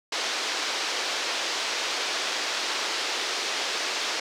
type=band-pass noise; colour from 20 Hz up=white; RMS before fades=-29 dBFS; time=0.12-4.2 s; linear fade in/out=5 ms; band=320 to 5500 Hz; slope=24 dB/octave; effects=none